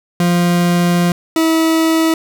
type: tone pair in turn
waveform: 40% pulse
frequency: 174.61 / 323.4 Hz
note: F3 / E4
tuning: 0 / -33 cents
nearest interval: major seventh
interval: 1067 cents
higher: second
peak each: -10 dBFS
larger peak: neither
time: 0.2-1.12 / 1.36-2.14 s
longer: first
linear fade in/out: 2 ms
effects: none